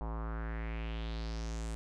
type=tone with low-pass filter sweep; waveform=square; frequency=55.7 Hz; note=A1; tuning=22 cents sharp; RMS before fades=-38 dBFS; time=0.01-1.75 s; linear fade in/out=0 ms; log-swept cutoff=910 to 8800 Hz; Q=3.2; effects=none